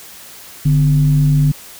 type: tone with frequency modulation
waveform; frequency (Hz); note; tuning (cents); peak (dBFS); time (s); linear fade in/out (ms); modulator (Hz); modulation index
sine; 146.83; D3; 0; -9; 0.65-1.52; 10; 109; 0.43
effects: white hiss -37 dBFS RMS until 1.79 s